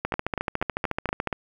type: two click trains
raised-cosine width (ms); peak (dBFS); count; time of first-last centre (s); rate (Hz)
0.5; -10 / -11; 18 / 6; 0.05-1.273 / 0.14-1.328; 13.9 / 4.21
effects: 8-bit